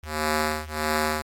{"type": "ring-modulated tone", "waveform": "5% pulse", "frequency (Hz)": 154, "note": "D#3", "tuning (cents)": -17, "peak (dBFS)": -10, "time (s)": [0.03, 1.22], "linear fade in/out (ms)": 5, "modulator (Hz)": 76.2, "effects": ["AAC 64 kbps"]}